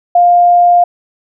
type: tone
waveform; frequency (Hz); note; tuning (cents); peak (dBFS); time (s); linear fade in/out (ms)
sine; 703; F5; +11; -4; 0.15-0.84; 5
effects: none